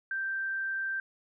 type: tone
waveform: sine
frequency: 1568 Hz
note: G6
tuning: in tune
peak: -30 dBFS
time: 0.11-1 s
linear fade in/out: 2 ms
effects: none